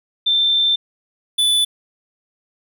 sine / square tone pair in turn, 3564 / 3483 Hz, A7 / A7, +22 / -18 cents, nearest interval unison, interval 40 cents, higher first, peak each -13 / -14 dBFS, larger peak first, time 0.26-0.76 / 1.38-1.65 s, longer first, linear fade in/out 10 ms, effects none

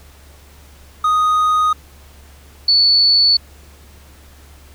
triangle / sine tone pair in turn, 1244.5 / 4453 Hz, D#6 / C#8, 0 / +7 cents, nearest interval octave + minor seventh, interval 2207 cents, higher second, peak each -10 / -9 dBFS, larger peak second, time 1.04-1.73 / 2.68-3.37 s, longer neither, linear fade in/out 5 ms, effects added 71 Hz sine -42 dBFS peak until 4.74 s + pink hiss -47 dBFS RMS until 4.74 s

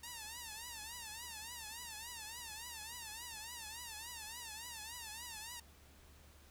5% pulse tone with vibrato, 912 Hz, A#5, 38 cents flat, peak -34 dBFS, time 0.03-5.6 s, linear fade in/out 5 ms, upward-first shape triangle, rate 3.5 Hz, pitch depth 150 cents each way, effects added 72 Hz sine -62 dBFS peak until 6.5 s + pink hiss -64 dBFS RMS until 6.5 s

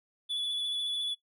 triangle tone with vibrato, 3432 Hz, A7, 44 cents flat, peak -29 dBFS, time 0.29-1.15 s, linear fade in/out 20 ms, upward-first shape sine, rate 14 Hz, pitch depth 19 cents each way, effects noise-tail reverb RT60 0.1 s tail -18 dB re dry

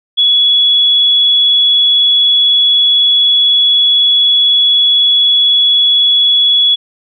sine tone, 3381 Hz, G#7, 30 cents sharp, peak -6 dBFS, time 0.17-6.76 s, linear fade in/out 20 ms, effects none

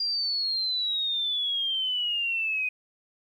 sine exponential sweep, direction down, 4804 to 2489 Hz, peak -25 dBFS, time 0-2.69 s, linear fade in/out 5 ms, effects 10-bit

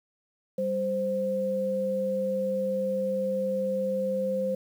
sine tone pair together, 196 / 521.7 Hz, G3 / C5, 0 / -5 cents, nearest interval octave + perfect fourth, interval 1695 cents, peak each -32 / -26 dBFS, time 0.58-4.55 s, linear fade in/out 5 ms, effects 9-bit

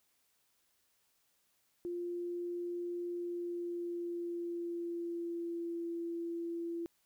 sine tone with pitch glide, 349.2 to 338.3 Hz, F4 to E4, 0 to +45 cents, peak -36 dBFS, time 1.85-6.86 s, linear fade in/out 0 ms, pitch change -55 cents, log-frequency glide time 3.09-5.9 s, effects white hiss -75 dBFS RMS until 7.05 s

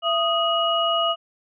sine tone cluster, 671 / 1245 / 2903 Hz, E5 / D#6 / F#7, +31 / +1 / -34 cents, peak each -23 dBFS, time 0.02-1.16 s, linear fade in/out 50 ms, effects none

